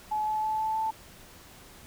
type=tone with pitch steps; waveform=sine; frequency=855 / 861.4 / 867.9 / 874.5 / 881.1 Hz; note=A5 / A5 / A5 / A5 / A5; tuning=-50 / -37 / -24 / -11 / +2 cents; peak=-26 dBFS; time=0.11-0.91 s; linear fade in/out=10 ms; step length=160 ms; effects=pink hiss -51 dBFS RMS until 1.86 s